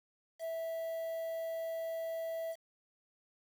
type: tone with quantisation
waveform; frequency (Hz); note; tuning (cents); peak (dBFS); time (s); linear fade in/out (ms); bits
triangle; 656; E5; -9; -34; 0.39-2.56; 50; 9
effects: none